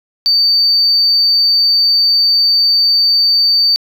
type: tone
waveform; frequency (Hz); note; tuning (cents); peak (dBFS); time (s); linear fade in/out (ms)
sine; 4592; D8; -40; -7; 0.26-3.76; 0
effects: tanh soft clip ceiling -4 dBFS + 8-bit